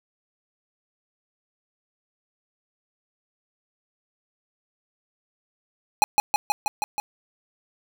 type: tone with echo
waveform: square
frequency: 836 Hz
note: G#5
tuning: 11 cents sharp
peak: -13 dBFS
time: 6.02-6.04 s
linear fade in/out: 0 ms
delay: 160 ms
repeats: 6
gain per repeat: -2 dB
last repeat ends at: 7 s
effects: none